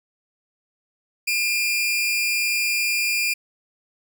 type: tone pair together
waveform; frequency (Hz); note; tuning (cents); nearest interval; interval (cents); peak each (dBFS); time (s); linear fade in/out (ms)
sawtooth; 2407 / 2618; D7 / E7; +42 / -13; minor second; 145; -17 / -27; 1.27-3.34; 10
effects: none